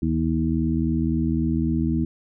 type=harmonic tone with a mistuned harmonic; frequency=79.9 Hz; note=D#2; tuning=47 cents sharp; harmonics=1 / 2 / 3 / 4; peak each=-26 / -25 / -24 / -26 dBFS; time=0.02-2.05 s; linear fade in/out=5 ms; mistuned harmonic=1; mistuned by=-86 cents; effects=none